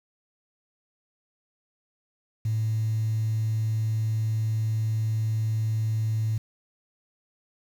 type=tone; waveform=sine; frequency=110 Hz; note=A2; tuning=in tune; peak=-22 dBFS; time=2.45-6.38 s; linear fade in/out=5 ms; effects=tanh soft clip ceiling -19 dBFS + 8-bit